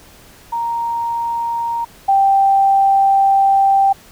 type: tone pair in turn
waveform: sine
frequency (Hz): 932.3 / 784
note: A#5 / G5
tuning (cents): 0 / 0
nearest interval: minor third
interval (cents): 300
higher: first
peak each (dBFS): -17 / -9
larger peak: second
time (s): 0.52-1.85 / 2.08-3.93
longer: second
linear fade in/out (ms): 10
effects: pink hiss -44 dBFS RMS until 4.11 s